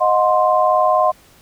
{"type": "chord", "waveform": "sine", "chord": "C diminished", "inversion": "first", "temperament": "equal with one note detuned", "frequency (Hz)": [622.3, 726.4, 1046.5], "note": ["Eb5", "Gb5", "C6"], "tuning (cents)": [0, -32, 0], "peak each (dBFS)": -16, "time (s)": [0, 1.12], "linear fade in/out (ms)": 20, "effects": ["pink hiss -49 dBFS RMS until 1.41 s"]}